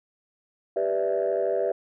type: chord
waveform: sine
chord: E minor seventh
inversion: first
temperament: equal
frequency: 392 / 493.9 / 587.3 / 659.3 Hz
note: G4 / B4 / D5 / E5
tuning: 0 / 0 / 0 / 0 cents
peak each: -27 dBFS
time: 0.76-1.72 s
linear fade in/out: 5 ms
effects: tanh soft clip ceiling -16 dBFS